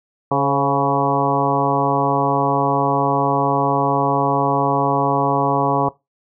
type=harmonic tone with a mistuned harmonic; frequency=140 Hz; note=C#3; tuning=18 cents sharp; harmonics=1 / 2 / 3 / 4 / 5 / 6 / 7 / 8; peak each=-23 / -23 / -23 / -23 / -23 / -23 / -23 / -23 dBFS; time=0.31-5.89 s; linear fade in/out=5 ms; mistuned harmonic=4; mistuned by=-49 cents; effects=noise-tail reverb RT60 0.2 s tail -19 dB re dry